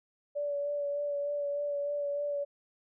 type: tone with vibrato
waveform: sine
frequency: 576 Hz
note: D5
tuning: 34 cents flat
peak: -30 dBFS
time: 0.35-2.45 s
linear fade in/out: 20 ms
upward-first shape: sine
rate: 3.3 Hz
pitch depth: 18 cents each way
effects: none